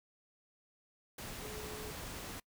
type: tone in noise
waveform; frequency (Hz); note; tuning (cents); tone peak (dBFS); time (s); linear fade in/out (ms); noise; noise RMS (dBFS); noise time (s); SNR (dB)
sine; 426.7; G#4; +47; -47; 1.42-1.91; 5; pink; -45; 1.18-2.4; -5
effects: noise-tail reverb RT60 0.1 s tail -25 dB re dry

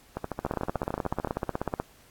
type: two click trains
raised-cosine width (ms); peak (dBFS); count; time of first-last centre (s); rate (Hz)
1; -16 / -13; 16 / 23; 0.17-1.273 / 0.45-1.8; 13.6 / 16.3
effects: pink hiss -57 dBFS RMS until 2.1 s + AAC 64 kbps

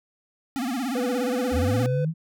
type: tone with vibrato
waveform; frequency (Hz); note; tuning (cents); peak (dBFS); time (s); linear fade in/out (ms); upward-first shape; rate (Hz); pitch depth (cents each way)
square; 254.5; C4; -48; -26; 0.56-1.86; 0; sine; 17; 170
type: tone with pitch glide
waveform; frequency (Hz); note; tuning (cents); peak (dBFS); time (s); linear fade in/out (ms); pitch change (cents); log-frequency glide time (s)
triangle; 494.4 to 503.6; B4 to B4; +2 to +34; -24; 0.95-2.05; 5; +32; 1.09-1.71
type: linear sweep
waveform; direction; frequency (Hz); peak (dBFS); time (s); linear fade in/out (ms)
sine; up; 70.9 to 167.6; -22; 1.51-2.14; 50
effects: none

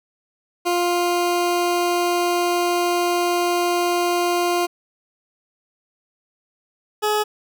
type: tone pair in turn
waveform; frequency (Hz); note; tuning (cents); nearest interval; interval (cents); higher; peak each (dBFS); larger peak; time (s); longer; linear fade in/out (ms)
20% pulse; 350.7 / 423.1; F4 / G#4; +7 / +32; minor third; 325; second; -13 / -13; neither; 0.65-4.67 / 7.02-7.24; first; 20
effects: none

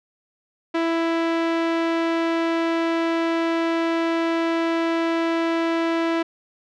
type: tone with low-pass filter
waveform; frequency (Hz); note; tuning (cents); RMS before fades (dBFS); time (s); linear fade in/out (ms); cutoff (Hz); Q
sawtooth; 331.2; E4; +8; -22; 0.74-6.23; 10; 2900; 0.8
effects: none

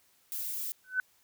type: noise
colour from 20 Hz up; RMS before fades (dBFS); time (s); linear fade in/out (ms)
violet; -36; 0.32-0.72; 0
type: tone with exponential growth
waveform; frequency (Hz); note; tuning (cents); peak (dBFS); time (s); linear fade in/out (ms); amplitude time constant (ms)
sine; 1510; F#6; +35; -22; 0.84-1; 1; 33
effects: white hiss -67 dBFS RMS until 1.23 s

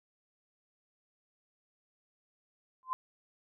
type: tone with exponential growth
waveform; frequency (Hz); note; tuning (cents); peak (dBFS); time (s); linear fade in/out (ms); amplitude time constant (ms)
sine; 1033; C6; -22; -26; 2.83-2.93; 0; 21
effects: none

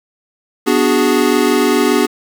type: chord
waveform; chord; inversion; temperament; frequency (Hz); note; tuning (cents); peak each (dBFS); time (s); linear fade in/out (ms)
square; G# half-diminished seventh; first; equal; 246.9 / 293.7 / 370 / 415.3; B3 / D4 / F#4 / G#4; 0 / 0 / 0 / 0; -17; 0.66-2.07; 20
effects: 7-bit

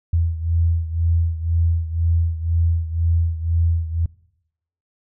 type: beating tone pair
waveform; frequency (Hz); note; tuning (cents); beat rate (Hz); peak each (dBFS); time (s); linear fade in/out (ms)
sine; 82.9 / 84.9; E2 / F2; +10 / -48; 2; -18 / -22; 0.13-4.06; 5
effects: noise-tail reverb RT60 0.8 s tail -23 dB re dry

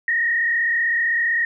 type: tone with frequency modulation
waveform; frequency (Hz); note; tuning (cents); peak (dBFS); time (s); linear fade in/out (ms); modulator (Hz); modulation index
sine; 1866; A#6; +1; -17; 0.08-1.45; 2; 35.6; 1.3
effects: none

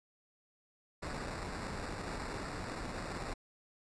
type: noise with sample-and-hold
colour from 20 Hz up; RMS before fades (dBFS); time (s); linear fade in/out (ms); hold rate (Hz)
pink; -41; 1.02-3.34; 10; 3150
effects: resampled to 22050 Hz

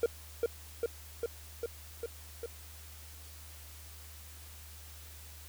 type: tone with echo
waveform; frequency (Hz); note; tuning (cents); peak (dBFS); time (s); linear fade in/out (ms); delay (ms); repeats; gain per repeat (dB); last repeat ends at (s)
triangle; 466.2; A#4; 0; -22; 0.03-0.06; 2; 400; 6; -2; 2.46
effects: added 76 Hz sine -50 dBFS peak until 5.48 s + white hiss -53 dBFS RMS until 5.48 s

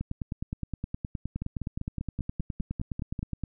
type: two click trains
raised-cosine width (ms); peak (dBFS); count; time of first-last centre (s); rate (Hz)
5; -20 / -19; 10 / 34; 1.42-3.192 / 0.01-3.437; 5.08 / 9.63
effects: none

